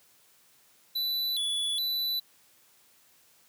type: tone with vibrato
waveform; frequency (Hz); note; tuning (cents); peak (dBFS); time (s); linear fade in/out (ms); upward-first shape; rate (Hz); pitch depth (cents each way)
square; 3690; A#7; -18; -28; 0.95-2.2; 10; square; 1.2; 130
effects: white hiss -62 dBFS RMS until 3.48 s + high-pass 80 Hz 12 dB/octave